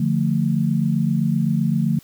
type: chord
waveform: sine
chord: D minor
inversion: none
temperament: equal with one note detuned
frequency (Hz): 146.83 / 174.61 / 222.3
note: D3 / F3 / A3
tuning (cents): 0 / 0 / +18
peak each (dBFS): -21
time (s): 0-1.99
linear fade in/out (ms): 5
effects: white hiss -51 dBFS RMS until 2.03 s